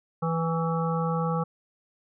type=harmonic tone with a mistuned harmonic; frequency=164.81 Hz; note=E3; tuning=in tune; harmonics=1 / 3 / 5 / 7 / 8; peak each=-26 / -31 / -33 / -34 / -35 dBFS; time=0.22-1.44 s; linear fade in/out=10 ms; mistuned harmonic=7; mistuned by=-28 cents; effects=none